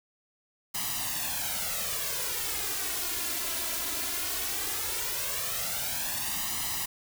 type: noise with flanger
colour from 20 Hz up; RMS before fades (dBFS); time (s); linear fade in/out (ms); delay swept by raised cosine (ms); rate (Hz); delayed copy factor
white; -32; 0.74-6.86; 10; 1 to 3; 0.17; +0.75
effects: none